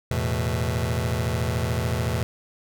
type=chord; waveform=sawtooth; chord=E suspended fourth; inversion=none; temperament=just; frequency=82.41 / 109.88 / 123.61 Hz; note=E2 / A2 / B2; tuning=0 / -2 / +2 cents; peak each=-23 dBFS; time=0.11-2.23 s; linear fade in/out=0 ms; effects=none